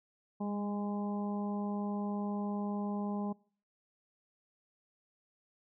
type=harmonic tone with a mistuned harmonic; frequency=205.6 Hz; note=G#3; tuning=17 cents flat; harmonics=1 / 2 / 3 / 4 / 5; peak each=-34 / -44 / -46 / -44 / -48 dBFS; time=0.4-3.33 s; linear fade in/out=10 ms; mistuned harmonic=1; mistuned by=-19 cents; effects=noise-tail reverb RT60 0.5 s tail -25 dB re dry